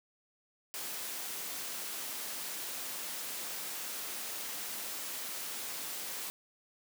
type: high-pass noise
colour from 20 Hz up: white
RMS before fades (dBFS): -40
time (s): 0.74-6.3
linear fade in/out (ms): 0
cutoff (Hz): 200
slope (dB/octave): 12
effects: none